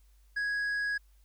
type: tone with tanh clipping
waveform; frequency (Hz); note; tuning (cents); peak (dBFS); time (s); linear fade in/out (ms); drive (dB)
triangle; 1661.2; G#6; 0; -30; 0.36-0.98; 10; 9
effects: added 50 Hz sine -58 dBFS peak until 1.24 s + white hiss -72 dBFS RMS until 1.24 s